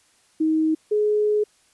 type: tone pair in turn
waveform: sine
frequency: 315.5 / 421.1 Hz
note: D#4 / G#4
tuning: +24 / +24 cents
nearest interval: perfect fourth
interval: 500 cents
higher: second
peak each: -17 dBFS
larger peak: neither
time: 0.4-0.75 / 0.91-1.44 s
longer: second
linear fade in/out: 10 ms
effects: white hiss -60 dBFS RMS until 1.73 s + resampled to 24000 Hz